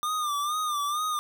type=tone with vibrato; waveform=square; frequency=1200 Hz; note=D6; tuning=37 cents sharp; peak=-27 dBFS; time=0.03-1.19 s; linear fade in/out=0 ms; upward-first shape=sine; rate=2.2 Hz; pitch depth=74 cents each way; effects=none